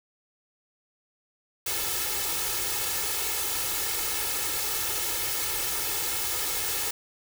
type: noise with comb filter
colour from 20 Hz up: white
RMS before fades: -29 dBFS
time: 1.66-6.91 s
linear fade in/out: 5 ms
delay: 2.3 ms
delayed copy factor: +0.85
effects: none